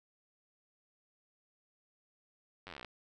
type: slowing click train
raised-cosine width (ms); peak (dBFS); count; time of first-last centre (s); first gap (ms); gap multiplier
0.3; -30; 14; 2.67-2.847; 10; 1.05
effects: none